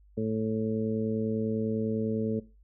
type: harmonic tone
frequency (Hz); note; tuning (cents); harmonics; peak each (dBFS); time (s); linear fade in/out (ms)
110; A2; 0; 1 / 2 / 3 / 4 / 5; -35 / -30 / -39 / -31 / -40; 0.17-2.4; 10
effects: noise-tail reverb RT60 0.3 s tail -19 dB re dry + added 50 Hz sine -55 dBFS peak until 2.63 s